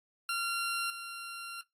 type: tone with level steps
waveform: 20% pulse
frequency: 1378 Hz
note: F6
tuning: 24 cents flat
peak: -26 / -35 dBFS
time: 0.29-1.61 s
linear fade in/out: 2 ms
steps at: 0.9 s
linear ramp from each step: 2 ms
effects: noise-tail reverb RT60 0.2 s tail -22 dB re dry + AAC 48 kbps